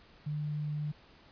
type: tone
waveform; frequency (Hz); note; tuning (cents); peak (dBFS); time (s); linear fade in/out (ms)
sine; 149.6; D3; +32; -32; 0.26-0.92; 10
effects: pink hiss -59 dBFS RMS until 1.31 s + resampled to 11025 Hz